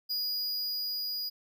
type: tone with level ramp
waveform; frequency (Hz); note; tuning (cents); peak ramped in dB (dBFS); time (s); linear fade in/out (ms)
square; 4898; D#8; -28; -30 to -33; 0.09-1.3; 20
effects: none